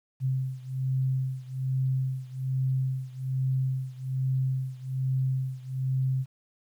sine beating tone pair, 130.81 / 132.01 Hz, C3 / C3, 0 / +16 cents, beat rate 1.2 Hz, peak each -28 / -30 dBFS, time 0.2-6.26 s, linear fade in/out 50 ms, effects 10-bit

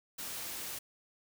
white noise, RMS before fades -41 dBFS, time 0.18-0.79 s, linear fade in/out 10 ms, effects none

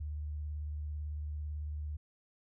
sine tone with vibrato, 75 Hz, D2, 37 cents sharp, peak -36 dBFS, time 0-1.97 s, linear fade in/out 10 ms, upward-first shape square, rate 18 Hz, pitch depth 27 cents each way, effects none

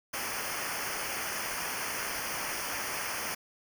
pink noise with comb filter, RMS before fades -35 dBFS, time 0.13-3.35 s, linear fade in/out 10 ms, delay 0.26 ms, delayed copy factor -0.9, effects none

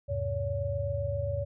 sine tone cluster, 79 / 99.6 / 127.3 / 567 Hz, D#2 / G2 / C3 / C#5, +27 / +28 / -47 / +39 cents, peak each -36 / -33 / -38 / -32 dBFS, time 0.08-1.45 s, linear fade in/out 20 ms, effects none

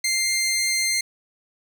15% pulse tone, 2099 Hz, C7, 5 cents sharp, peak -14 dBFS, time 0.04-1.01 s, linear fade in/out 5 ms, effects none

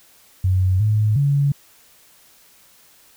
sine tone with pitch steps, 93.1 / 106.7 / 141.6 Hz, F#2 / G#2 / C#3, +11 / +47 / +37 cents, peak -14 dBFS, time 0.44-1.52 s, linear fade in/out 5 ms, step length 360 ms, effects white hiss -52 dBFS RMS until 3.16 s

